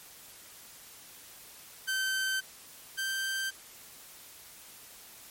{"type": "tone pair in turn", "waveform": "sawtooth", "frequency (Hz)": [1545, 1563.9], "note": ["G6", "G6"], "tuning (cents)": [-26, -5], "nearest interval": "unison", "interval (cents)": 21, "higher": "second", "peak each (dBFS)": [-25, -27], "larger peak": "first", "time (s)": [[1.87, 2.41], [2.97, 3.51]], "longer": "neither", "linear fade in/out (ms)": 20, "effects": ["white hiss -51 dBFS RMS until 5.3 s", "MP3 64 kbps"]}